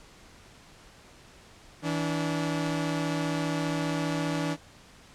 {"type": "tone pair together", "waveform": "sawtooth", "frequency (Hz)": [161.67, 288.4], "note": ["E3", "D4"], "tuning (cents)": [-33, -31], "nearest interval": "minor seventh", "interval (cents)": 1002, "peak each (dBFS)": -26, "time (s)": [1.82, 4.57], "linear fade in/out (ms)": 50, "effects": ["pink hiss -53 dBFS RMS until 5.14 s", "low-pass 8000 Hz 12 dB/octave"]}